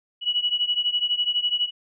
sine beating tone pair, 2928 / 2940 Hz, F#7 / F#7, -19 / -12 cents, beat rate 12 Hz, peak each -23 / -25 dBFS, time 0.21-1.71 s, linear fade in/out 50 ms, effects none

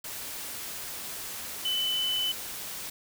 sine tone in noise, 3015 Hz, F#7, 32 cents sharp, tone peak -26 dBFS, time 1.65-2.32 s, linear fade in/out 5 ms, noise white, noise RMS -38 dBFS, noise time 0.04-2.9 s, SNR +9 dB, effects none

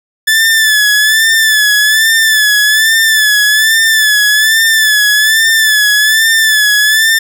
sawtooth tone with vibrato, 1740 Hz, A6, 20 cents flat, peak -3 dBFS, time 0.27-7.19 s, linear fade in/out 10 ms, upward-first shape sine, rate 1.2 Hz, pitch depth 57 cents each way, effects none

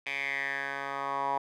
10% pulse tone with band-pass filter sweep, 138.59 Hz, C#3, in tune, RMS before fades -33 dBFS, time 0.06-1.38 s, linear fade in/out 5 ms, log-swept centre 2500 to 930 Hz, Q 5.6, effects none

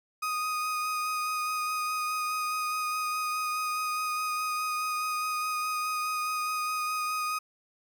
35% pulse tone with vibrato, 1244.5 Hz, D#6, in tune, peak -27 dBFS, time 0.22-7.39 s, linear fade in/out 10 ms, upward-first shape sine, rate 4.8 Hz, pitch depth 12 cents each way, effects 11-bit

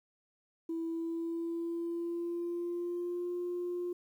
sine tone with pitch glide, 329.6 to 353.3 Hz, E4 to F4, 0 to +20 cents, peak -32 dBFS, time 0.69-3.93 s, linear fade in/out 5 ms, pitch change +120 cents, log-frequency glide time 0.87-3.32 s, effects tanh soft clip ceiling -30 dBFS + 11-bit

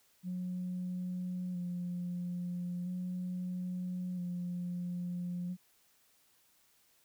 sine tone with vibrato, 179.1 Hz, F3, 44 cents sharp, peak -34 dBFS, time 0.23-5.57 s, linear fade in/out 50 ms, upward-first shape square, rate 0.38 Hz, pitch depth 20 cents each way, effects tanh soft clip ceiling -31 dBFS + white hiss -69 dBFS RMS until 7.04 s

